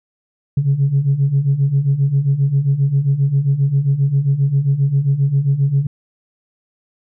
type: beating tone pair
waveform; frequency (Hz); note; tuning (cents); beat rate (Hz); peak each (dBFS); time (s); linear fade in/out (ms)
sine; 134.5 / 142; C3 / C#3; +48 / +42; 7.5; -17 / -13; 0.57-5.87; 5
effects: tanh soft clip ceiling -7 dBFS